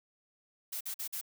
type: noise bursts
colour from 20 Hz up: blue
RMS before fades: -38 dBFS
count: 4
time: 0.72-1.213 s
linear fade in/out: 10 ms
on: 88 ms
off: 47 ms
effects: none